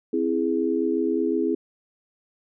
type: chord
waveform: sine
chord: C augmented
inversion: none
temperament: equal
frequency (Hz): 261.6 / 329.6 / 415.3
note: C4 / E4 / G#4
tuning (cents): 0 / 0 / 0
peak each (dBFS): -26 / -24 / -25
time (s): 0.13-1.55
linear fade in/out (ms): 5
effects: none